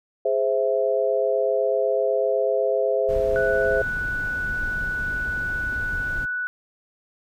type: chord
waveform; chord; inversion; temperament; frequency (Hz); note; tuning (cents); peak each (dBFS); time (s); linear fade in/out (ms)
sine; Ab augmented; none; equal; 415.3 / 523.3 / 659.3; Ab4 / C5 / E5; 0 / 0 / 0; -24 / -22 / -24; 0.25-3.82; 5
type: noise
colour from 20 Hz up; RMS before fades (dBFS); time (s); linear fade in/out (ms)
brown; -33; 3.08-6.26; 20
type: tone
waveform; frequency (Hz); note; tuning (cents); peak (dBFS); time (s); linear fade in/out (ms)
sine; 1480; F#6; 0; -24; 3.36-6.47; 0
effects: none